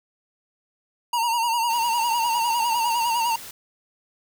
square tone with vibrato, 932.3 Hz, A#5, in tune, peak -21 dBFS, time 1.13-3.36 s, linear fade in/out 5 ms, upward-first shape sine, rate 9.9 Hz, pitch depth 63 cents each way
white noise, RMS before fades -39 dBFS, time 1.7-3.51 s, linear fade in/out 2 ms
sine tone bursts, 860 Hz, A5, 40 cents flat, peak -29 dBFS, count 8, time 1.98-2.88 s, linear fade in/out 2 ms, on 39 ms, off 84 ms
effects none

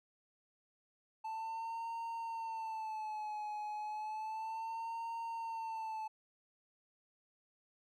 triangle tone with vibrato, 880 Hz, A5, in tune, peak -37 dBFS, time 1.24-6.08 s, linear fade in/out 10 ms, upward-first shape sine, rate 0.32 Hz, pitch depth 75 cents each way, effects none

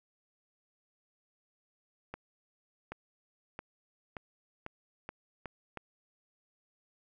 accelerating click train, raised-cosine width 0.5 ms, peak -25 dBFS, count 8, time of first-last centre 2.14-5.773 s, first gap 780 ms, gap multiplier 0.86, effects none

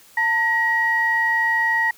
sine tone pair together, 896.7 / 1900 Hz, A5 / A#6, +33 / +33 cents, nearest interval octave + minor second, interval 1300 cents, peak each -22 / -17 dBFS, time 0.17-1.91 s, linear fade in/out 5 ms, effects tanh soft clip ceiling -9 dBFS + white hiss -50 dBFS RMS until 1.97 s

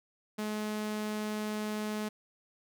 sawtooth tone, 212.7 Hz, G#3, 42 cents sharp, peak -29 dBFS, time 0.38-2.09 s, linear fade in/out 10 ms, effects none

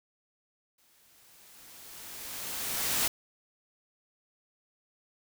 white noise with exponential growth, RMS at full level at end -27 dBFS, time 0.78-3.08 s, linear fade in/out 5 ms, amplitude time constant 500 ms, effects none

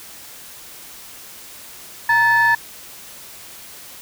sine tone pair together, 934 / 1744 Hz, A#5 / A6, +3 / -16 cents, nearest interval major seventh, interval 1081 cents, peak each -15 / -12 dBFS, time 2.09-2.55 s, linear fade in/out 5 ms, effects tanh soft clip ceiling -8 dBFS + white hiss -39 dBFS RMS until 4.01 s

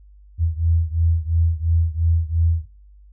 sine beating tone pair, 81.8 / 84.7 Hz, E2 / E2, -13 / +48 cents, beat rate 2.9 Hz, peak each -18 / -20 dBFS, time 0.38-2.66 s, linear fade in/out 50 ms, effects noise-tail reverb RT60 0.5 s tail -26 dB re dry + added 50 Hz sine -44 dBFS peak until 3.12 s

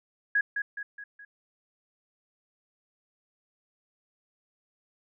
sine tone with echo, 1661.2 Hz, G#6, in tune, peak -21 dBFS, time 0.35-0.41 s, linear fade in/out 5 ms, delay 210 ms, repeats 4, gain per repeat -6 dB, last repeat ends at 1.25 s, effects none

